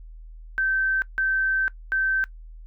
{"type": "tone bursts at uneven times", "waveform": "sine", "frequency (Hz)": 1549, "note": "G6", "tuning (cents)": -21, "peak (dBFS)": -20, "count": 3, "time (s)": [[0.58, 1.02], [1.18, 1.68], [1.92, 2.24]], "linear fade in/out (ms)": 0, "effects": ["noise-tail reverb RT60 0.1 s tail -20 dB re dry", "added 40 Hz sine -39 dBFS peak until 2.66 s"]}